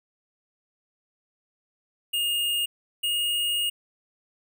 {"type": "tone pair in turn", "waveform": "square", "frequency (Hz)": [2839, 2857], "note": ["F7", "F7"], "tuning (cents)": [28, 39], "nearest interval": "unison", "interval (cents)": 11, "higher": "second", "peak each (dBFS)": -24, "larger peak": "neither", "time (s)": [[2.13, 2.66], [3.03, 3.7]], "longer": "second", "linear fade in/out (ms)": 10, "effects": []}